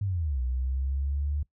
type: linear two-way sweep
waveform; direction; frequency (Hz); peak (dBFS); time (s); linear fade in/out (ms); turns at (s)
sine; down then up; 103.83 to 61.74 to 73.9; -26; 0.01-1.43; 5; 0.41
effects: noise-tail reverb RT60 0.1 s tail -21 dB re dry